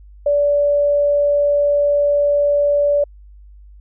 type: tone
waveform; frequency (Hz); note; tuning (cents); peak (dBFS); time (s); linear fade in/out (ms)
sine; 578; D5; -28; -12; 0.26-3.04; 5
effects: added 50 Hz sine -39 dBFS peak until 3.8 s